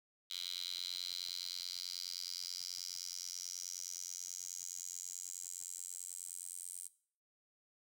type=tone with high-pass filter sweep; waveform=10% pulse; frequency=89.4 Hz; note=F2; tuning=41 cents sharp; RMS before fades=-45 dBFS; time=0.3-6.88 s; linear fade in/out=10 ms; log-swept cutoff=3700 to 8800 Hz; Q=6; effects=noise-tail reverb RT60 0.5 s tail -18 dB re dry